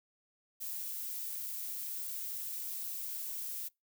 violet noise, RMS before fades -40 dBFS, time 0.6-3.69 s, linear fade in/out 20 ms, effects noise-tail reverb RT60 0.2 s tail -24 dB re dry

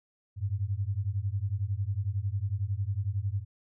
sine beating tone pair, 94.2 / 105.2 Hz, F#2 / G#2, +32 / +23 cents, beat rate 11 Hz, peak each -31 dBFS, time 0.36-3.45 s, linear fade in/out 50 ms, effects none

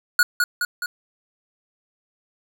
square tone with echo, 1451 Hz, F#6, 34 cents flat, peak -13 dBFS, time 0.19-0.23 s, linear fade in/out 2 ms, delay 210 ms, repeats 3, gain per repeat -4 dB, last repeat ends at 0.86 s, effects none

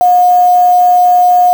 sine tone with quantisation, 719 Hz, F#5, 50 cents flat, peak -4 dBFS, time 0.01-1.53 s, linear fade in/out 0 ms, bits 4, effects none

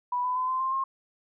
sine tone with pitch steps, 984 / 1000.6 / 1017.5 / 1034.7 / 1052.2 / 1070 Hz, B5 / B5 / C6 / C6 / C6 / C6, -7 / +22 / -49 / -20 / +9 / +38 cents, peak -25 dBFS, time 0.12-0.84 s, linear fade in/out 5 ms, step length 120 ms, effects none

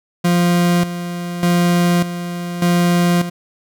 40% pulse tone with tremolo, 174.61 Hz, F3, in tune, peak -11 dBFS, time 0.24-3.3 s, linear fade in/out 10 ms, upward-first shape square, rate 0.84 Hz, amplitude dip 70%, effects none

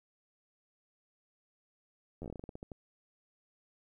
slowing click train, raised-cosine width 2 ms, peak -30 dBFS, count 14, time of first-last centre 2.22-2.718 s, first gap 11 ms, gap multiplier 1.19, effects 12-bit

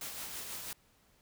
white noise with tremolo, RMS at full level -41 dBFS, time 0.01-0.73 s, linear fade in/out 2 ms, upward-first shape sine, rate 6.1 Hz, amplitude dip 35%, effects pink hiss -68 dBFS RMS until 1.21 s

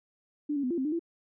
sine tone with pitch steps, 295.1 / 281.9 / 251.3 / 342.8 / 262.9 / 302.2 / 336.2 Hz, D4 / C#4 / B3 / F4 / C4 / D4 / E4, +8 / +29 / +30 / -32 / +8 / +50 / +34 cents, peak -27 dBFS, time 0.49-0.994 s, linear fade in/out 10 ms, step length 72 ms, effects none

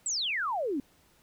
sine exponential sweep, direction down, 8120 to 253.6 Hz, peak -28 dBFS, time 0.06-0.8 s, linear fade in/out 2 ms, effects pink hiss -64 dBFS RMS until 1.22 s

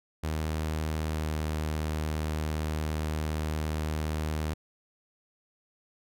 sawtooth tone with pitch glide, 78.1 to 77.34 Hz, D#2 to D#2, +7 to -10 cents, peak -25 dBFS, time 0.23-4.54 s, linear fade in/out 10 ms, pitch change -17 cents, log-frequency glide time 1.08-1.32 s, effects none

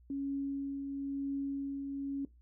sine tone with tremolo, 277.2 Hz, C#4, in tune, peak -32 dBFS, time 0.1-2.25 s, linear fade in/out 2 ms, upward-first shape triangle, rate 1 Hz, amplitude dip 40%, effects noise-tail reverb RT60 0.2 s tail -18 dB re dry + added 60 Hz sine -58 dBFS peak until 2.41 s

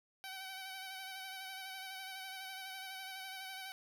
10% pulse tone with vibrato, 763 Hz, G5, 47 cents flat, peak -36 dBFS, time 0.24-3.72 s, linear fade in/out 0 ms, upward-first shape sine, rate 12 Hz, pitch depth 31 cents each way, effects none

